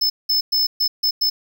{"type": "tone bursts at uneven times", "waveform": "square", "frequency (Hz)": 5240, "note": "E8", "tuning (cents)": -11, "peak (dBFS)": -16, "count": 6, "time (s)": [[0.01, 0.1], [0.29, 0.41], [0.52, 0.67], [0.8, 0.88], [1.03, 1.11], [1.21, 1.3]], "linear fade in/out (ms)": 10, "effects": []}